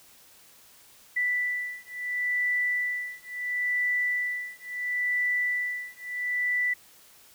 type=beating tone pair; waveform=sine; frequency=1975.5 / 1976.23 Hz; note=B6 / B6; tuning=0 / +1 cents; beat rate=0.73 Hz; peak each=-29 dBFS; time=1.16-6.74 s; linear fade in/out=10 ms; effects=white hiss -55 dBFS RMS until 7.34 s